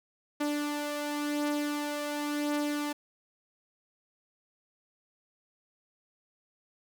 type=beating tone pair; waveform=sawtooth; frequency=293.7 / 294.63 Hz; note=D4 / D4; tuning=0 / +6 cents; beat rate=0.93 Hz; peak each=-27 / -33 dBFS; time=0.4-2.93 s; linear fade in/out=10 ms; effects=none